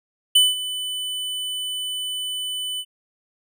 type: tone with ADSR envelope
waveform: square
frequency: 3000 Hz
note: F#7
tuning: 23 cents sharp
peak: -11 dBFS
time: 0.35-2.85 s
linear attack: 8 ms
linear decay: 190 ms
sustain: -15 dB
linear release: 56 ms
effects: none